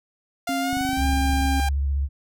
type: tone with pitch glide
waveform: sawtooth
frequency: 698.5 to 797.7 Hz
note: F5 to G5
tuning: 0 to +30 cents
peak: -21 dBFS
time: 0.47-1.69 s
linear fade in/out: 5 ms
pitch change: +230 cents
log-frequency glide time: 0.6-1.05 s
type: tone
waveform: sine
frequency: 269.6 Hz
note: C#4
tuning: 48 cents flat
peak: -25 dBFS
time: 0.49-1.6 s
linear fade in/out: 0 ms
type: click train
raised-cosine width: 5 ms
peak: -23 dBFS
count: 19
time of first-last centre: 0.73-1.456 s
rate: 24.8 Hz
type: tone with vibrato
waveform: sine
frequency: 69.6 Hz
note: C#2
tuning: 8 cents sharp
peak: -20 dBFS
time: 0.96-2.09 s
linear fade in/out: 50 ms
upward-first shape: triangle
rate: 15 Hz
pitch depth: 58 cents each way
effects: none